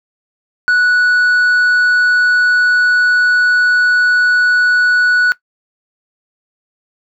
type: tone with tanh clipping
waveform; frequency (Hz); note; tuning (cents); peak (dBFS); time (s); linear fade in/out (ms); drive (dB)
triangle; 1474; F#6; -7; -9; 0.68-5.32; 0; 8
effects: noise-tail reverb RT60 0.1 s tail -18 dB re dry